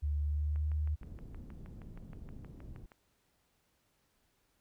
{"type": "tone with pitch glide", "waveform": "sine", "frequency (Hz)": [73.42, 75.83], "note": ["D2", "D#2"], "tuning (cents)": [0, -44], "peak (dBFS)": -30, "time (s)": [0.02, 0.96], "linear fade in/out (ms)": 20, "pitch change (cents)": 56, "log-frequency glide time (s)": [0.22, 0.7]}
{"type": "click train", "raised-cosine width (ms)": 0.5, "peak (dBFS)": -40, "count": 16, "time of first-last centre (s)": [0.56, 2.918], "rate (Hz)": 6.36}
{"type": "low-pass noise", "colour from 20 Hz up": "pink", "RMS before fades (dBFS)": -48, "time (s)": [1.01, 2.86], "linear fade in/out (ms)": 5, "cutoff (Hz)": 230, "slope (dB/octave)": 12}
{"effects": ["pink hiss -75 dBFS RMS until 4.6 s"]}